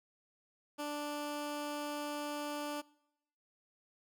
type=tone; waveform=15% pulse; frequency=293.7 Hz; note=D4; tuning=in tune; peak=-31 dBFS; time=0.78-2.82 s; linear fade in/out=20 ms; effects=noise-tail reverb RT60 0.8 s tail -23 dB re dry